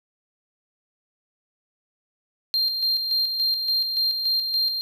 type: tone with tremolo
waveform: triangle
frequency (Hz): 4186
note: C8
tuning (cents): 0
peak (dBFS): -18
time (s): 2.54-4.81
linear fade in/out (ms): 0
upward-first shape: square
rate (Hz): 3.5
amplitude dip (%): 45
effects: none